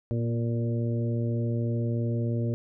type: harmonic tone with a mistuned harmonic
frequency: 116.7 Hz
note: A#2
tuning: 2 cents sharp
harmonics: 1 / 2 / 3 / 4 / 5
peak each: -26 / -32 / -36 / -38 / -40 dBFS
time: 0.11-2.54 s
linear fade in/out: 0 ms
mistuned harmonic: 2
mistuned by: +20 cents
effects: none